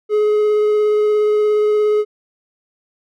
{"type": "tone with vibrato", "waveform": "triangle", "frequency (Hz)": 422.4, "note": "G#4", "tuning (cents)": 29, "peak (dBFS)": -10, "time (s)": [0.09, 2.05], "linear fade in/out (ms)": 50, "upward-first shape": "sine", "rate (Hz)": 17, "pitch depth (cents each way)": 9, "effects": []}